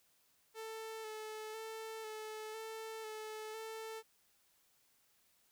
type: tone with vibrato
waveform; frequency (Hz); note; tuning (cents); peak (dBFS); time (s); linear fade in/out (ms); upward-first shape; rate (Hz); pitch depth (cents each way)
sawtooth; 438.3; A4; -7; -40; 0.54-4.03; 50; square; 1; 20
effects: white hiss -73 dBFS RMS until 5.51 s